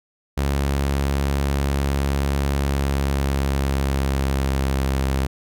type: tone with pitch glide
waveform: sawtooth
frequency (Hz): 69.5 to 67.09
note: C#2 to C2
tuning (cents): +5 to +44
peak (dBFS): -15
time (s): 0.37-5.27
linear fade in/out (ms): 10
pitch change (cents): -61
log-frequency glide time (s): 2.62-4.92
effects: none